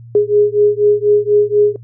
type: beating tone pair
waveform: sine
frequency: 413.4 / 417.5 Hz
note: G#4 / G#4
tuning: -8 / +9 cents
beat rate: 4.1 Hz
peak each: -12 dBFS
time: 0.15-1.76 s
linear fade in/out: 2 ms
effects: noise-tail reverb RT60 0.1 s tail -21 dB re dry + added 117 Hz sine -33 dBFS peak until 1.83 s